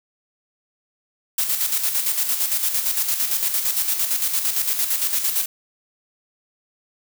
blue noise with tremolo, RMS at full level -20 dBFS, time 1.38-5.46 s, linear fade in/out 5 ms, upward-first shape square, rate 8.8 Hz, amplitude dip 50%, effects none

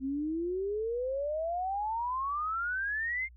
sine exponential sweep, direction up, 260 to 2139 Hz, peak -30 dBFS, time 0-3.29 s, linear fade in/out 50 ms, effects added 60 Hz sine -51 dBFS peak until 3.36 s

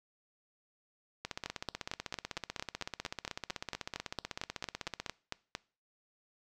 two click trains, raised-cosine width 0.2 ms, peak -19 / -20 dBFS, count 19 / 62, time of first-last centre 1.46-5.551 / 1.25-5.062 s, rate 4.4 / 16 Hz, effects noise-tail reverb RT60 0.4 s tail -22 dB re dry

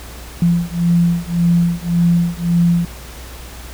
sine beating tone pair, 170.8 / 172.6 Hz, F3 / F3, -38 / -20 cents, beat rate 1.8 Hz, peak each -15 dBFS, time 0.42-2.85 s, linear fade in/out 2 ms, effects added 60 Hz sine -33 dBFS peak until 3.73 s + pink hiss -36 dBFS RMS until 3.73 s

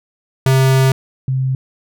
square / sine tone pair in turn, 132.6 / 131.46 Hz, C3 / C3, +23 / +9 cents, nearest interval unison, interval 14 cents, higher first, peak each -10 / -14 dBFS, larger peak first, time 0.46-0.92 / 1.28-1.55 s, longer first, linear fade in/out 2 ms, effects none

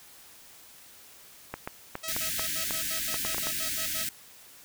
clicks, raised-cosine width 0.5 ms, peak -18 dBFS, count 11, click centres 1.54 / 1.675 / 1.954 / 2.165 / 2.395 / 2.708 / 3.143 / 3.25 / 3.346 / 3.382 / 3.47 s
5% pulse tone bursts, 644 Hz, E5, 41 cents flat, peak -24 dBFS, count 12, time 2.03-4.04 s, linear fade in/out 10 ms, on 96 ms, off 78 ms
white band-stop noise, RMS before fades -32 dBFS, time 2.08-4.09 s, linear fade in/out 2 ms, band 350 to 1500 Hz, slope 96 dB/octave
effects white hiss -52 dBFS RMS until 4.64 s

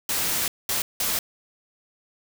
white noise bursts at uneven times, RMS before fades -25 dBFS, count 3, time 0.09-0.48 / 0.69-0.82 / 1-1.19 s, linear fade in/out 2 ms, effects none

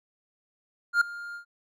triangle tone with ADSR envelope, 1406 Hz, F6, 11 cents sharp, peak -14 dBFS, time 0.93-1.45 s, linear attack 81 ms, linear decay 5 ms, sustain -20 dB, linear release 97 ms, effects none

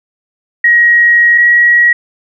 sine tone pair in turn, 1894 / 1909.4 Hz, A#6 / A#6, +27 / +41 cents, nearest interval unison, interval 14 cents, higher second, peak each -4 dBFS, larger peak neither, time 0.64-1.38 / 1.38-1.93 s, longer first, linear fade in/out 5 ms, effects none

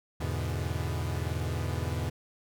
45% pulse chord, E dominant seventh, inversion none, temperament equal, 82.41 / 103.83 / 123.47 / 146.83 Hz, E2 / G#2 / B2 / D3, 0 / 0 / 0 / 0 cents, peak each -33 / -36 / -36 / -38 dBFS, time 0.2-2.1 s, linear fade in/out 10 ms, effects none

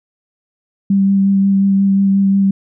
sine tone with vibrato, 196 Hz, G3, in tune, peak -9 dBFS, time 0.9-2.51 s, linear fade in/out 5 ms, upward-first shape sine, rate 5.6 Hz, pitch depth 13 cents each way, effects none

